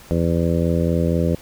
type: harmonic tone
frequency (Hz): 84.2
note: E2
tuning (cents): +37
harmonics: 1 / 2 / 3 / 4 / 5 / 6 / 7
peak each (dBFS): -22 / -20 / -25 / -26 / -28 / -25 / -29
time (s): 0.11-1.35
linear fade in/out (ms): 0
effects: pink hiss -44 dBFS RMS until 1.41 s